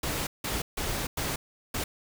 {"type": "noise bursts at uneven times", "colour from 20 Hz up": "pink", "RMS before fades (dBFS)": -31, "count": 5, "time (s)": [[0.03, 0.27], [0.44, 0.62], [0.77, 1.07], [1.17, 1.36], [1.74, 1.84]], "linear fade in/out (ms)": 5, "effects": []}